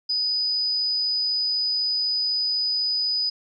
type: tone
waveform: sine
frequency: 4978 Hz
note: D#8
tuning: in tune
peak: -21 dBFS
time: 0.09-3.3 s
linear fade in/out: 10 ms
effects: none